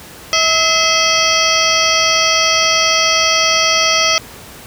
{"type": "harmonic tone with a mistuned harmonic", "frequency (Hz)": 645, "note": "E5", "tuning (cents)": -38, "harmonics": [1, 2, 3, 4, 5, 7, 8, 9], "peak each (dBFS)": [-20, -18, -19, -20, -18, -19, -19, -19], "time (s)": [0.33, 4.18], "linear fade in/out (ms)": 0, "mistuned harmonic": 3, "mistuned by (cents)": 94, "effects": ["pink hiss -35 dBFS RMS until 4.66 s", "high-pass 60 Hz 12 dB/octave"]}